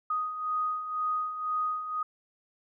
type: beating tone pair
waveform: sine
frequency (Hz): 1244.5 / 1246.5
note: D#6 / D#6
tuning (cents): 0 / +3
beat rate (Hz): 2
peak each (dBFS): -36 / -29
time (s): 0.1-2.03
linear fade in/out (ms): 5
effects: none